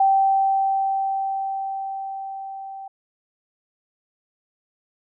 sine tone with level ramp, 778 Hz, G5, 13 cents flat, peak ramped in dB -13 to -33 dBFS, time 0-2.88 s, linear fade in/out 5 ms, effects none

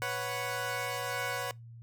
15% pulse chord, B suspended second, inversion none, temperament equal, 493.9 / 554.4 / 740 Hz, B4 / C#5 / F#5, 0 / 0 / 0 cents, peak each -31 dBFS, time 0.02-1.51 s, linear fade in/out 0 ms, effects noise-tail reverb RT60 0.2 s tail -24 dB re dry + added 116 Hz sine -46 dBFS peak until 1.82 s

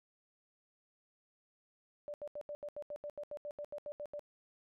sine tone bursts, 587 Hz, D5, 1 cent flat, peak -40 dBFS, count 16, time 2.08-4.194 s, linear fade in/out 0 ms, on 59 ms, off 78 ms, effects none

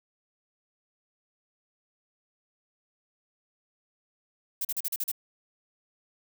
violet noise bursts, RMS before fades -30 dBFS, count 7, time 4.61-5.117 s, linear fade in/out 5 ms, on 39 ms, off 39 ms, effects none

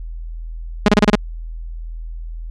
sawtooth tone bursts, 207.7 Hz, G#3, in tune, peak -4 dBFS, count 6, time 0.86-1.153 s, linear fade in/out 2 ms, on 23 ms, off 31 ms, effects added 41 Hz sine -26 dBFS peak until 2.5 s + low-pass 5000 Hz 12 dB/octave

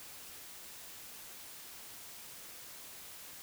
silence, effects white hiss -50 dBFS RMS until 3.42 s

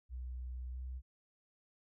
sine tone with pitch glide, 62.4 to 63.67 Hz, B1 to C2, +19 to -47 cents, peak -40 dBFS, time 0.09-1.02 s, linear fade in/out 50 ms, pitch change +34 cents, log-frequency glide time 0.72-0.78 s, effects none

